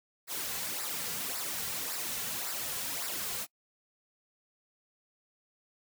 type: noise with flanger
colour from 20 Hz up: white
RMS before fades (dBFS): -36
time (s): 0.27-3.47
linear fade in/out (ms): 50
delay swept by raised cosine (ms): 0.31 to 3.31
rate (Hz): 1.8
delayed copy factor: -0.65
effects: noise-tail reverb RT60 0.1 s tail -25 dB re dry